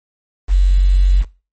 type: tone with quantisation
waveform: sine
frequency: 46.25 Hz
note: F#1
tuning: in tune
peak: -7 dBFS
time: 0.48-1.25 s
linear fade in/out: 50 ms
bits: 6
effects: noise-tail reverb RT60 0.3 s tail -20 dB re dry + MP3 32 kbps